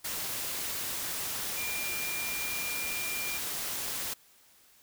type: tone in noise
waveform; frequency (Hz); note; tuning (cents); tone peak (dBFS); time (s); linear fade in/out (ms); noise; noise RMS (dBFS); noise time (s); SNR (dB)
sine; 2393; D7; +32; -36; 1.57-3.38; 10; white; -35; 0.04-4.14; -4
effects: white hiss -61 dBFS RMS until 4.82 s